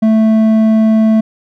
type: tone with hard clipping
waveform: sine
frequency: 220 Hz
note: A3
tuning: in tune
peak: -8 dBFS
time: 0.02-1.21 s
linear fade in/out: 10 ms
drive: 6 dB
effects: none